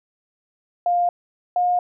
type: tone pair in turn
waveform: sine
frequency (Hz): 703 / 714.9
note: F5 / F5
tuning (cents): +11 / +40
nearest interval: unison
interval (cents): 29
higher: second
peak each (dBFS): -16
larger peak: neither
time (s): 0.86-1.09 / 1.56-1.79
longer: neither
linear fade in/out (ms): 2
effects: none